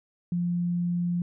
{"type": "tone", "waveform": "sine", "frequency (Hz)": 174.61, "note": "F3", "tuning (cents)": 0, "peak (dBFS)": -24, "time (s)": [0.32, 1.22], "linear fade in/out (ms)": 2, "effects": []}